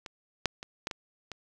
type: clicks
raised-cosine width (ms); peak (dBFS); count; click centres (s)
0.2; -23 / -8 / -23 / -15 / -18 / -22; 6; 0.062 / 0.457 / 0.629 / 0.871 / 0.912 / 1.317
effects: none